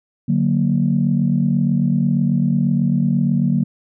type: chord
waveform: sine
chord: D augmented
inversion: none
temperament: equal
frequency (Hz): 146.83 / 185 / 233.1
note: D3 / F#3 / A#3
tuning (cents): 0 / 0 / 0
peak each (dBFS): -18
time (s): 0.28-3.64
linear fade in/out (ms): 10
effects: tanh soft clip ceiling -5 dBFS